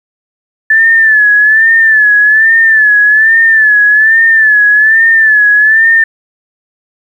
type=tone with vibrato; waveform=sine; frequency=1745 Hz; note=A6; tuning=15 cents flat; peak=-3 dBFS; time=0.7-6.04 s; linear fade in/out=5 ms; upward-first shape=sine; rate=1.2 Hz; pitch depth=73 cents each way; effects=7-bit